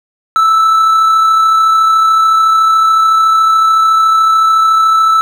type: tone with amplitude modulation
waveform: triangle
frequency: 1316 Hz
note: E6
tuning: 3 cents flat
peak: -3 dBFS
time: 0.36-5.21 s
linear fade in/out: 0 ms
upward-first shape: sine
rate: 33.8 Hz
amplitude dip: 25%
effects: none